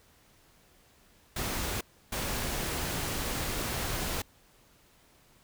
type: noise bursts at uneven times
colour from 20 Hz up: pink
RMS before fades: -33 dBFS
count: 2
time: 1.36-1.81 / 2.12-4.22 s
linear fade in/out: 5 ms
effects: pink hiss -62 dBFS RMS until 5.43 s